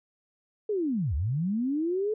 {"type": "linear two-way sweep", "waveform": "sine", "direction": "down then up", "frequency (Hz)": [439.9, 65.41, 439.9], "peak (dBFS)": -25, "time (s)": [0.69, 2.14], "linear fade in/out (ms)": 5, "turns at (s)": 1.15, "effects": []}